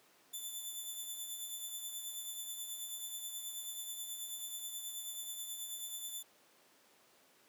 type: tone with tremolo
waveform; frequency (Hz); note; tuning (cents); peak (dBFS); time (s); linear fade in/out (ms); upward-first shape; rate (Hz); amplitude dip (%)
10% pulse; 3510; A7; -5; -32; 0.33-6.23; 10; triangle; 9.3; 50
effects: pink hiss -66 dBFS RMS until 7.48 s + high-pass 300 Hz 12 dB/octave